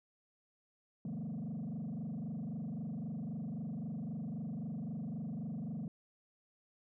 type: tone with frequency modulation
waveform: sine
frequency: 191.7 Hz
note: G3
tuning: 38 cents flat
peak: -35 dBFS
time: 1.05-5.88 s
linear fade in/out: 2 ms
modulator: 23.8 Hz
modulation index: 2.2
effects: tanh soft clip ceiling -37 dBFS